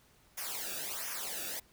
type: noise with flanger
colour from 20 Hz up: white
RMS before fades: -39 dBFS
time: 0.37-1.6 s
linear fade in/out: 10 ms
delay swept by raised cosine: 0.24 to 0.98 ms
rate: 1.4 Hz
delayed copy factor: -0.8
effects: pink hiss -65 dBFS RMS until 1.72 s